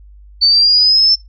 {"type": "linear sweep", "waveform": "sine", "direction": "up", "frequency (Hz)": [4507, 5340], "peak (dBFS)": -7, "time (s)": [0.41, 1.16], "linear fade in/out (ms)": 20, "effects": ["noise-tail reverb RT60 0.2 s tail -25 dB re dry", "added 50 Hz sine -37 dBFS peak until 1.28 s"]}